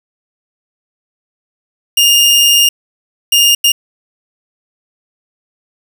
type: tone bursts at uneven times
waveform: sawtooth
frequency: 2826 Hz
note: F7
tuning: 20 cents sharp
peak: -3 dBFS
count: 3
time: 1.97-2.69 / 3.32-3.55 / 3.64-3.72 s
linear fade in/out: 5 ms
effects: 7-bit